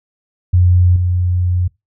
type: tone with level steps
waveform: sine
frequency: 89.5 Hz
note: F2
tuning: 43 cents sharp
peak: -7 / -12 dBFS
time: 0.53-1.68 s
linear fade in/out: 10 ms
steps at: 0.96 s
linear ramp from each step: 2 ms
effects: noise-tail reverb RT60 0.2 s tail -23 dB re dry